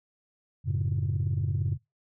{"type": "chord", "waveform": "sine", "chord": "F# minor", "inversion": "none", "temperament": "equal", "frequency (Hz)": [92.5, 110, 138.59], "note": ["F#2", "A2", "C#3"], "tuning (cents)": [0, 0, 0], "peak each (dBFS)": [-28, -29, -28], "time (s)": [0.64, 1.78], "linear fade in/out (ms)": 50, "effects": ["noise-tail reverb RT60 0.2 s tail -24 dB re dry", "tanh soft clip ceiling -20 dBFS"]}